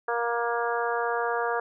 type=harmonic tone; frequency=235.6 Hz; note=A#3; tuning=19 cents sharp; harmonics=2 / 3 / 4 / 5 / 6 / 7; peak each=-29 / -31 / -32 / -33 / -34 / -34 dBFS; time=0.08-1.6 s; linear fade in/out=5 ms; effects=none